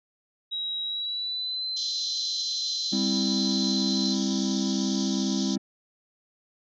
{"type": "tone with pitch glide", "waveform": "sine", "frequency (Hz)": [3844, 4073], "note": ["B7", "C8"], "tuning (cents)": [-48, -47], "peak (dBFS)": -28, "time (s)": [0.51, 4.15], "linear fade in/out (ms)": 20, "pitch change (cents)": 101, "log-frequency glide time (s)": [0.83, 1.68]}
{"type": "band-pass noise", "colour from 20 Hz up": "white", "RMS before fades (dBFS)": -35, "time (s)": [1.76, 5.56], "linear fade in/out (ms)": 10, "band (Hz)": [3200, 6400], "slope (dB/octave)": 96}
{"type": "chord", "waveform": "triangle", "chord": "C major", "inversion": "second", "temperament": "equal with one note detuned", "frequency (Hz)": [198.96, 261.6, 329.6], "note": ["G3", "C4", "E4"], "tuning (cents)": [26, 0, 0], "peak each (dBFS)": [-25, -27, -30], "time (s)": [2.92, 5.58], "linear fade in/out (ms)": 10}
{"effects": []}